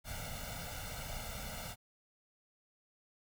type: noise with comb filter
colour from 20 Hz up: pink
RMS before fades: -43 dBFS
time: 0.04-1.76 s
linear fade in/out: 50 ms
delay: 1.4 ms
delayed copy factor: +1
effects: none